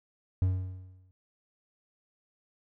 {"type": "tone with exponential decay", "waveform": "triangle", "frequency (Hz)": 92.8, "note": "F#2", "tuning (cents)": 6, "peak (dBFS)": -19, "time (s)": [0.42, 1.11], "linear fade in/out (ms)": 0, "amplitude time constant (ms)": 150, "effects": []}